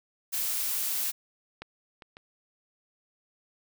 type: noise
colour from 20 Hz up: blue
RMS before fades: -30 dBFS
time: 0.32-1.12 s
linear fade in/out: 20 ms
type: clicks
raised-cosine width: 0.3 ms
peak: -23 / -30 / -30 dBFS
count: 3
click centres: 1.62 / 2.022 / 2.169 s
effects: none